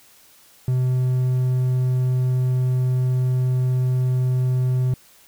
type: tone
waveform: triangle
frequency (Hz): 127.4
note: C3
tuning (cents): -46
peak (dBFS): -15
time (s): 0.68-4.94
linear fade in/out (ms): 2
effects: white hiss -52 dBFS RMS until 5.27 s